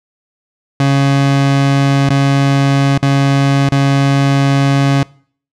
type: tone with dropouts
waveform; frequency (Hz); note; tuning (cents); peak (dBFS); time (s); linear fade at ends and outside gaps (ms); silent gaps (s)
30% pulse; 138.59; C#3; 0; -6; 0.8-5.03; 2; 2.092-2.103 / 2.979-3.027 / 3.689-3.721
effects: noise-tail reverb RT60 0.5 s tail -23 dB re dry + low-pass 6000 Hz 12 dB/octave